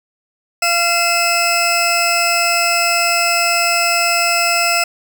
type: tone pair together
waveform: 20% pulse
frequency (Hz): 689.1 / 2600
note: F5 / E7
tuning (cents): -23 / -24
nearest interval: octave + major seventh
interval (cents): 2299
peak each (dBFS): -11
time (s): 0.62-4.84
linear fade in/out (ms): 5
effects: none